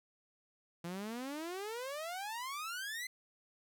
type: exponential sweep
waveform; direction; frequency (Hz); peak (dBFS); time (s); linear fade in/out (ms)
sawtooth; up; 166.6 to 2073; -36; 0.84-3.07; 5
effects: none